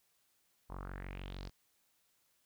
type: tone with low-pass filter sweep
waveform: sawtooth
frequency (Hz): 46.59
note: F#1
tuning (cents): +13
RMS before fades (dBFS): -45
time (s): 0.69-1.5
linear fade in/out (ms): 20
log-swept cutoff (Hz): 970 to 5200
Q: 3.9
effects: white hiss -75 dBFS RMS until 2.45 s